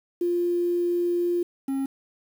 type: tone pair in turn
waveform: sine / triangle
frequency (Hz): 349.2 / 271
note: F4 / C#4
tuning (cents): 0 / -39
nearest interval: major third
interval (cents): 439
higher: first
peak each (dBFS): -21 / -22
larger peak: first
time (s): 0.21-1.43 / 1.68-1.86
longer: first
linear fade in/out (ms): 5
effects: 8-bit